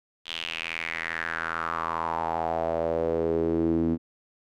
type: tone with band-pass filter sweep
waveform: sawtooth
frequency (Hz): 82.41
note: E2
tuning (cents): 0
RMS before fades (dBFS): -28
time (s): 0.25-3.98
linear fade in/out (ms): 50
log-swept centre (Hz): 3300 to 270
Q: 4.7
effects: none